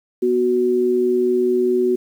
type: tone pair together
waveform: sine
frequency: 245.3 / 370 Hz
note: B3 / F#4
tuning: -12 / 0 cents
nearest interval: perfect fifth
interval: 712 cents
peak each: -22 / -15 dBFS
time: 0.22-1.96 s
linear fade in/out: 10 ms
effects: 8-bit